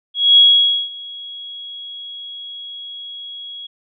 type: tone with ADSR envelope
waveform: sine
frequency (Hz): 3322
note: G#7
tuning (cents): 0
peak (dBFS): -5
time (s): 0.14-3.67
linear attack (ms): 230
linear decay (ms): 520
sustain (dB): -24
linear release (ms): 9
effects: none